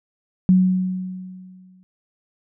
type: tone with exponential decay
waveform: sine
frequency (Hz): 185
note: F#3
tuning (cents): 0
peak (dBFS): -9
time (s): 0.49-1.83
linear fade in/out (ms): 0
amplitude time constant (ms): 290
effects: none